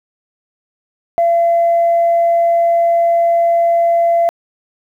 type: tone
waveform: sine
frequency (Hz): 680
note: F5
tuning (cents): -46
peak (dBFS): -8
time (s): 1.18-4.29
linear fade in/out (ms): 0
effects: tanh soft clip ceiling -6 dBFS + 8-bit